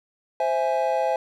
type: chord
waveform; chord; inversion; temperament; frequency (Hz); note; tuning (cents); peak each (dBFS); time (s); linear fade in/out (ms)
triangle; C augmented; none; equal; 523.3 / 659.3 / 830.6; C5 / E5 / G#5; 0 / 0 / 0; -23; 0.4-1.16; 2
effects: none